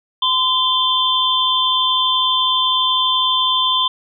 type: tone cluster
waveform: sine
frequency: 1025 / 3144 / 3496 Hz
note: C6 / G7 / A7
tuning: -36 / +4 / -12 cents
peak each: -18 dBFS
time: 0.22-3.88 s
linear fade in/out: 5 ms
effects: none